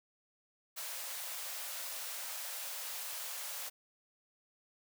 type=high-pass noise; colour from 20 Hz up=white; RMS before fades=-42 dBFS; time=0.76-3.7 s; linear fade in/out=20 ms; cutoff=490 Hz; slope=96 dB/octave; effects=none